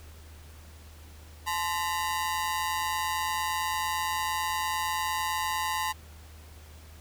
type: ring-modulated tone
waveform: sawtooth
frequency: 951 Hz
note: A#5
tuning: 34 cents sharp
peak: -21 dBFS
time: 1.46-5.93 s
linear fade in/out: 20 ms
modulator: 84.4 Hz
effects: added 77 Hz sine -47 dBFS peak until 7 s + pink hiss -54 dBFS RMS until 7 s